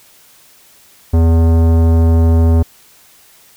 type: tone with tanh clipping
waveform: sine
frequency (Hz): 82.41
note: E2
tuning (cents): 0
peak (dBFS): -9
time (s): 1.13-2.63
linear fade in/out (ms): 10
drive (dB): 17
effects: white hiss -46 dBFS RMS until 3.56 s